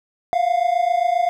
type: tone pair together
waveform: triangle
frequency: 688 / 715.5 Hz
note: F5 / F5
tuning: -26 / +42 cents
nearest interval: minor second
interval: 68 cents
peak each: -17 dBFS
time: 0.33-1.29 s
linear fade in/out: 0 ms
effects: none